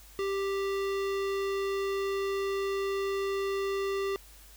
square tone with low-pass filter, 393 Hz, G4, 4 cents sharp, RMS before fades -31 dBFS, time 0.19-4.16 s, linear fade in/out 0 ms, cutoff 4500 Hz, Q 0.8, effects added 50 Hz sine -53 dBFS peak until 4.56 s + white hiss -55 dBFS RMS until 4.56 s

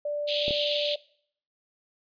sine tone, 587.3 Hz, D5, in tune, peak -27 dBFS, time 0.05-0.96 s, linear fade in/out 5 ms
pink band-pass noise, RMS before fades -30 dBFS, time 0.27-0.96 s, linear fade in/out 20 ms, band 2900 to 4100 Hz, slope 48 dB/octave
clicks, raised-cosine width 2 ms, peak -20 dBFS, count 2, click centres 0.481 / 0.508 s
effects noise-tail reverb RT60 0.6 s tail -22 dB re dry + resampled to 11025 Hz

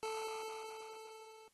25% pulse tone with level ramp, 440 Hz, A4, in tune, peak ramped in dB -34 to -53 dBFS, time 0.03-1.48 s, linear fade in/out 0 ms, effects white hiss -75 dBFS RMS until 1.53 s + AAC 32 kbps

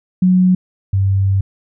sine tone pair in turn, 183.6 / 97.26 Hz, F#3 / G2, -13 / -13 cents, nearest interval major seventh, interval 1100 cents, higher first, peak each -8 / -11 dBFS, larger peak first, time 0.22-0.55 / 0.93-1.41 s, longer second, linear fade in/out 5 ms, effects none

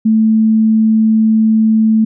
sine tone, 220 Hz, A3, in tune, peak -7 dBFS, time 0.05-2.05 s, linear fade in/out 10 ms, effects none

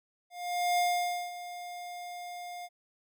square tone with ADSR envelope, 708 Hz, F5, 23 cents sharp, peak -25 dBFS, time 0.3-2.69 s, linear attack 480 ms, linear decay 530 ms, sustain -15 dB, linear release 43 ms, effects none

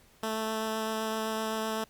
10% pulse tone with vibrato, 220 Hz, A3, in tune, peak -22 dBFS, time 0.23-1.84 s, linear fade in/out 2 ms, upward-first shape sine, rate 7.8 Hz, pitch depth 9 cents each way, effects pink hiss -61 dBFS RMS until 1.89 s + Opus 48 kbps

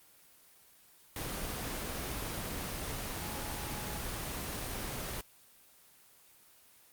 sine tone in noise, 843 Hz, G#5, 26 cents sharp, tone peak -46 dBFS, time 3.22-4 s, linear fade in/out 2 ms, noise pink, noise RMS -38 dBFS, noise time 1.16-5.21 s, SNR -11 dB, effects white hiss -61 dBFS RMS until 6.92 s + Opus 24 kbps

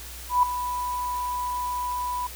sine tone with ADSR envelope, 987.8 Hz, B5, in tune, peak -14 dBFS, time 0.29-2.27 s, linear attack 140 ms, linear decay 4 ms, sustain -12 dB, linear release 5 ms, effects added 60 Hz sine -41 dBFS peak until 2.35 s + white hiss -41 dBFS RMS until 2.35 s

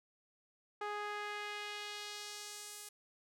sawtooth tone with band-pass filter sweep, 415.3 Hz, G#4, in tune, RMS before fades -44 dBFS, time 0.81-2.89 s, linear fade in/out 5 ms, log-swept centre 1100 to 10000 Hz, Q 1.1, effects none

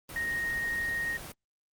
sine tone in noise, 1864.7 Hz, A#6, in tune, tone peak -29 dBFS, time 0.16-1.17 s, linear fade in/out 2 ms, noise pink, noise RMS -42 dBFS, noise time 0.09-1.32 s, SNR +10 dB, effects Opus 24 kbps

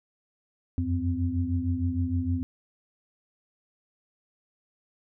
sine tone cluster, 86.5 / 93 / 257.3 Hz, F2 / F#2 / C4, -16 / +9 / -29 cents, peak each -29 dBFS, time 0.78-2.43 s, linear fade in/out 0 ms, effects none

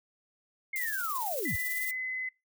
sine linear sweep, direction down, 2171 to 56 Hz, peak -32 dBFS, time 0.73-1.56 s, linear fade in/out 5 ms
violet noise with tremolo, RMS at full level -35 dBFS, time 0.76-1.91 s, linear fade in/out 0 ms, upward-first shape sine, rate 18 Hz, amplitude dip 45%
sine tone with pitch glide, 1998 to 2031 Hz, B6 to B6, +20 to +48 cents, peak -32 dBFS, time 1.45-2.29 s, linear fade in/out 5 ms, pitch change +28 cents, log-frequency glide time 1.67-1.97 s
effects noise-tail reverb RT60 0.2 s tail -20 dB re dry

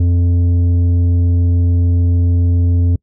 triangle tone with tanh clipping, 87.31 Hz, F2, in tune, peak -11 dBFS, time 0-2.96 s, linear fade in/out 5 ms, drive 12 dB, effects noise-tail reverb RT60 0.1 s tail -26 dB re dry

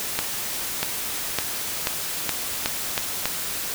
accelerating click train, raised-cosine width 0.2 ms, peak -4 dBFS, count 8, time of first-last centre 0.19-3.256 s, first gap 640 ms, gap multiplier 0.87, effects white hiss -29 dBFS RMS until 3.74 s

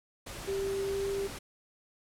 pink noise, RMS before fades -42 dBFS, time 0.26-1.39 s, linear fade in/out 10 ms
sine tone with pitch glide, 392 to 395.2 Hz, G4 to G4, 0 to +14 cents, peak -30 dBFS, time 0.47-1.28 s, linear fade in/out 20 ms, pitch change +14 cents, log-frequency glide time 0.81-1.08 s
effects low-pass 12000 Hz 12 dB/octave

